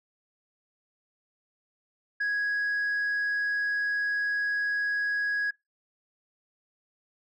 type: tone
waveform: sine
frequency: 1661.2 Hz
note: G#6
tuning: in tune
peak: -23 dBFS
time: 2.2-5.51 s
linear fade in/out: 10 ms
effects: noise-tail reverb RT60 0.2 s tail -24 dB re dry + tanh soft clip ceiling -24 dBFS